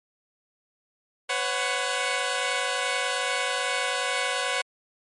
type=chord; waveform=10% pulse; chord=B suspended second; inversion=none; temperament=equal with one note detuned; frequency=503.1 / 554.4 / 740 Hz; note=B4 / C#5 / F#5; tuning=+32 / 0 / 0 cents; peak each=-21 dBFS; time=1.29-4.62 s; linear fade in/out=10 ms; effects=MP3 48 kbps